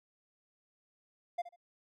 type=tone with echo; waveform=triangle; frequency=698.5 Hz; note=F5; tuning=in tune; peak=-29 dBFS; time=1.38-1.42 s; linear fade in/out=10 ms; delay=71 ms; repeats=2; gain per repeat=-14 dB; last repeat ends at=1.562 s; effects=none